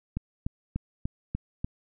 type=click train; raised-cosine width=5 ms; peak=-17 dBFS; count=6; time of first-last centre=0.17-1.645 s; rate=3.39 Hz; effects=none